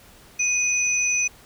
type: tone pair together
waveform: sine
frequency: 2489 / 5996 Hz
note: D#7 / F#8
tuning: 0 / +22 cents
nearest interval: octave + minor third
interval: 1522 cents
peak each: -22 dBFS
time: 0.39-1.28 s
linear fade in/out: 10 ms
effects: pink hiss -50 dBFS RMS until 1.45 s